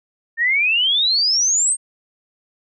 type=exponential sweep; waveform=sine; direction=up; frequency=1795 to 8680 Hz; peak=-14 dBFS; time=0.37-1.77 s; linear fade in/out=50 ms; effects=none